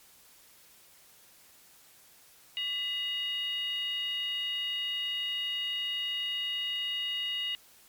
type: tone with frequency modulation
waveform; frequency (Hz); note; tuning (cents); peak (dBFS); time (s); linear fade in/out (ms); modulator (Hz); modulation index
sine; 2868; F7; +45; -30; 2.57-7.55; 0; 866; 0.56
effects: white hiss -58 dBFS RMS until 7.88 s + MP3 96 kbps